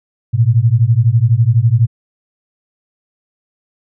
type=beating tone pair; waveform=sine; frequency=110 / 122 Hz; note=A2 / B2; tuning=0 / -21 cents; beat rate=12 Hz; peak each=-11 dBFS; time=0.33-1.87 s; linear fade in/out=20 ms; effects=none